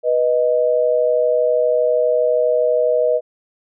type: tone pair together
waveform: sine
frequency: 489.9 / 622.3 Hz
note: B4 / D#5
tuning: -14 / 0 cents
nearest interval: major third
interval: 414 cents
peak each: -16 dBFS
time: 0.03-3.21 s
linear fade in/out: 50 ms
effects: none